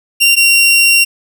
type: tone pair in turn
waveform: sawtooth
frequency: 2768 / 2754 Hz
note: F7 / F7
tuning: -16 / -25 cents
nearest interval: unison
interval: 9 cents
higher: first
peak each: -3 dBFS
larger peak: neither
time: 0.2-0.36 / 0.36-1.05 s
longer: second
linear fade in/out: 20 ms
effects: none